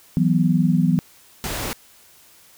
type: chord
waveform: sine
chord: E suspended second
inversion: none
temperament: equal with one note detuned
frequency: 164.24 / 185 / 246.9 Hz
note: E3 / F#3 / B3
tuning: -6 / 0 / 0 cents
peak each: -18 / -19 / -21 dBFS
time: 0.17-0.99 s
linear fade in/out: 0 ms
type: noise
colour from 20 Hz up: pink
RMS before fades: -27 dBFS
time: 1.44-1.73 s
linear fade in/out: 0 ms
effects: white hiss -51 dBFS RMS until 2.57 s